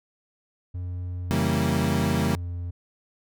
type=tone with pitch glide; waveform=triangle; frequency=89.5 to 87.51 Hz; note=F2 to F2; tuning=+43 to +4 cents; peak=-27 dBFS; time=0.74-2.71 s; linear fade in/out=10 ms; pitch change=-39 cents; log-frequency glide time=1.14-1.98 s
type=chord; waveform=35% pulse; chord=C# diminished seventh; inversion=none; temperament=equal; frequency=138.59 / 164.81 / 196 / 233.1 Hz; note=C#3 / E3 / G3 / Bb3; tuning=0 / 0 / 0 / 0 cents; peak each=-26 dBFS; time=1.31-2.35 s; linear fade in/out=0 ms
effects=none